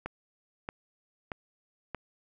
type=click train; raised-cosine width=0.5 ms; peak=-20 dBFS; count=4; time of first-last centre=0.06-1.947 s; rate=1.59 Hz; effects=none